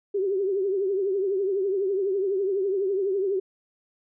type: tone with vibrato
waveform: sine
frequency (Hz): 389.1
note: G4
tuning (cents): -13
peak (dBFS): -22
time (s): 0.14-3.4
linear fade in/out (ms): 10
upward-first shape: triangle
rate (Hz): 12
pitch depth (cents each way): 110
effects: none